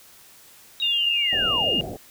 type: linear sweep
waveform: sine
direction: down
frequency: 3836 to 110 Hz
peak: -27 dBFS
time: 0.8-1.81 s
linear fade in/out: 0 ms
type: tone with pitch glide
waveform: sine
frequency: 2809 to 2830 Hz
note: F7 to F7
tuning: +9 to +22 cents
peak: -20 dBFS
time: 0.82-1.81 s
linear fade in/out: 5 ms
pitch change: +13 cents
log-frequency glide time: 1.02-1.42 s
type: low-pass noise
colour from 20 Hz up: white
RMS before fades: -33 dBFS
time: 1.32-1.97 s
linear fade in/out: 10 ms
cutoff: 750 Hz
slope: 96 dB/octave
effects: white hiss -50 dBFS RMS until 2.1 s